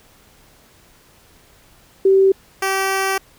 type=tone pair in turn; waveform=sine / 10% pulse; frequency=386.2 / 386.2 Hz; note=G4 / G4; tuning=-26 / -26 cents; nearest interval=unison; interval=0 cents; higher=neither; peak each=-9 dBFS; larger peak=neither; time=2.05-2.32 / 2.62-3.18 s; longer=second; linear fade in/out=5 ms; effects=pink hiss -51 dBFS RMS until 3.38 s